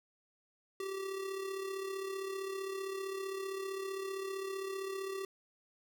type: tone with amplitude modulation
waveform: square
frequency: 387 Hz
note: G4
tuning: 22 cents flat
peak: -36 dBFS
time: 0.8-5.25 s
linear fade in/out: 2 ms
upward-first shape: sine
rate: 35.4 Hz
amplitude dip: 50%
effects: none